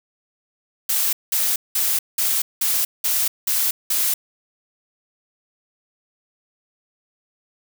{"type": "noise bursts", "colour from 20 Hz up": "blue", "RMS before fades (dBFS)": -20, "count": 8, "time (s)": [0.89, 4.14], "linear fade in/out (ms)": 5, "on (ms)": 240, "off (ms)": 190, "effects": []}